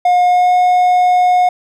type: tone with pitch glide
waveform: triangle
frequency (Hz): 717 to 723.7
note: F5 to F#5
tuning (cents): +45 to -39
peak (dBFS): -6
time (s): 0.05-1.49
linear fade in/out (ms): 5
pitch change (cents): +16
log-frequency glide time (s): 0.25-0.54
effects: none